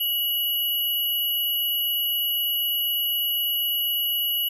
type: tone pair together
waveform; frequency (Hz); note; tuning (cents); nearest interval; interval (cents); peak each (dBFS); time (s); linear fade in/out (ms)
sine; 2929 / 11716; F#7 / F#9; -18 / -18; 2 octaves; 2400; -24 / -25; 0-4.49; 10
effects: none